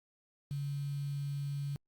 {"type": "tone with quantisation", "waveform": "sine", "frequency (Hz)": 141.7, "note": "C#3", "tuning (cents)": 38, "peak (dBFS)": -34, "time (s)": [0.51, 1.76], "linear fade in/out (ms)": 0, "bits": 9, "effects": ["Opus 48 kbps"]}